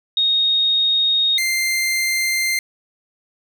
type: tone pair in turn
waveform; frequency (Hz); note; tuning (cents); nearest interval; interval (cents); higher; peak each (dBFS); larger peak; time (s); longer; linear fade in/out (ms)
sine / sawtooth; 3727 / 2092; A#7 / C7; -1 / -1; minor seventh; 1000; first; -14; neither; 0.17-1.38 / 1.38-2.59; neither; 2
effects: none